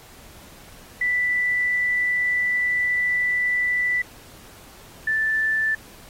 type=tone pair in turn; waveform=sine; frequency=1977 / 1761.3 Hz; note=B6 / A6; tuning=+1 / +1 cents; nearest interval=major second; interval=200 cents; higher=first; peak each=-19 dBFS; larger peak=neither; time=1.01-4.02 / 5.07-5.75 s; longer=first; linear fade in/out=5 ms; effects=pink hiss -47 dBFS RMS until 6.09 s + AAC 48 kbps